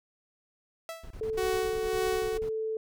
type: tone with exponential decay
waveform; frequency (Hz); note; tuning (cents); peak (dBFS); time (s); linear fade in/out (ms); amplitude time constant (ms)
sawtooth; 658; E5; -3; -31; 0.89-1.22; 1; 70
type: noise bursts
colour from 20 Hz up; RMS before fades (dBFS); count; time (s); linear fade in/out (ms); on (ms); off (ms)
brown; -42; 15; 1.03-2.492; 5; 76; 23
type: tone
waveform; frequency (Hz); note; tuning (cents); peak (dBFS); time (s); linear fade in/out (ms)
sine; 440; A4; 0; -29; 1.21-2.77; 2
type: tone with tremolo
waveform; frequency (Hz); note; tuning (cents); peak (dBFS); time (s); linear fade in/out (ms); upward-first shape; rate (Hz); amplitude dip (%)
sawtooth; 373.1; F#4; +14; -24; 1.37-2.38; 10; sine; 1.8; 55
effects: none